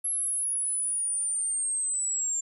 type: linear sweep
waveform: sine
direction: down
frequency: 11175 to 7290 Hz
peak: -26 dBFS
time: 0.04-2.41 s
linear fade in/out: 10 ms
effects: none